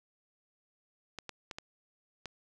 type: clicks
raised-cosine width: 0.2 ms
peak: -23 dBFS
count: 5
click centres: 1.187 / 1.293 / 1.512 / 1.585 / 2.257 s
effects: none